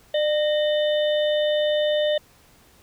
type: harmonic tone with a mistuned harmonic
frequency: 600 Hz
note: D5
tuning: 37 cents sharp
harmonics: 1 / 3 / 5 / 6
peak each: -19 / -33 / -32 / -31 dBFS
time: 0.14-2.18 s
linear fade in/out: 5 ms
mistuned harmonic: 3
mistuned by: +50 cents
effects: pink hiss -55 dBFS RMS until 2.82 s